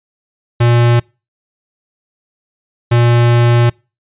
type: tone bursts at uneven times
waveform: square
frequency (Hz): 119.2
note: A#2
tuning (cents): +39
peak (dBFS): -8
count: 2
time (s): 0.6-1 / 2.91-3.7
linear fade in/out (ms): 10
effects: noise-tail reverb RT60 0.3 s tail -26 dB re dry + resampled to 8000 Hz